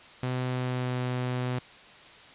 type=tone with pitch glide; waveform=sawtooth; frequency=127 to 125.47 Hz; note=B2 to B2; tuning=+49 to +28 cents; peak=-24 dBFS; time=0.23-1.59 s; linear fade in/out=2 ms; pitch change=-21 cents; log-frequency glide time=0.45-0.99 s; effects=white hiss -50 dBFS RMS until 2.34 s + resampled to 8000 Hz